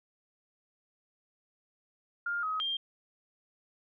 sine tone with pitch steps, 1406 / 1267 / 3192 Hz, F6 / D#6 / G7, +11 / +31 / +31 cents, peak -30 dBFS, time 2.26-2.77 s, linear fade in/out 5 ms, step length 170 ms, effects none

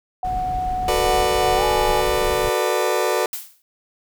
sine tone with pitch glide, 738 to 838 Hz, F#5 to G#5, -5 to +15 cents, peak -21 dBFS, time 0.23-2.01 s, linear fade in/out 2 ms, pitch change +220 cents, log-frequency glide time 1.56-1.64 s
brown noise, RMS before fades -29 dBFS, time 0.24-2.5 s, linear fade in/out 10 ms
30% pulse chord, B minor seventh, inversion second, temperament just, 370.4 / 444.5 / 493.9 / 592.7 Hz, F#4 / A4 / B4 / D5, +2 / +18 / 0 / +16 cents, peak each -21 dBFS, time 0.88-3.26 s, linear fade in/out 2 ms
blue noise with exponential decay, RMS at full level -25 dBFS, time 3.33-3.62 s, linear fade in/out 1 ms, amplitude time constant 62 ms
effects none

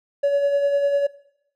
triangle tone with tremolo, 566 Hz, C#5, 36 cents sharp, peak -12 dBFS, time 0.23-1.07 s, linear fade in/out 10 ms, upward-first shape sine, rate 10 Hz, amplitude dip 50%, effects noise-tail reverb RT60 0.8 s tail -22 dB re dry + tanh soft clip ceiling -11 dBFS

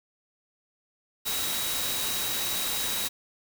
sine tone in noise, 3842 Hz, B7, 48 cents flat, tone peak -34 dBFS, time 1.25-3.09 s, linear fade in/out 20 ms, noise white, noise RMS -30 dBFS, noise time 1.25-3.09 s, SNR -7 dB, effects none

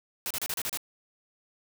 white noise bursts, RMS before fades -32 dBFS, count 7, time 0.26-0.773 s, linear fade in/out 0 ms, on 45 ms, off 33 ms, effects none

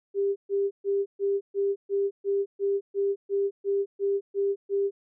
sine tone bursts, 397.9 Hz, G4, 26 cents sharp, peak -22 dBFS, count 14, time 0.14-4.91 s, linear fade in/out 50 ms, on 220 ms, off 130 ms, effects none

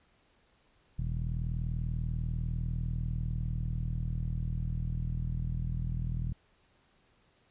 sawtooth tone with low-pass filter, 40.18 Hz, E1, 44 cents flat, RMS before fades -33 dBFS, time 0.98-6.33 s, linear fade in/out 10 ms, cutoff 140 Hz, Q 4.4, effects pink hiss -68 dBFS RMS until 7.5 s + resampled to 8000 Hz

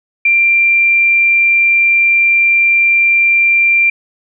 sine tone, 2370 Hz, D7, 15 cents sharp, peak -7 dBFS, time 0.25-3.9 s, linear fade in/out 5 ms, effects none

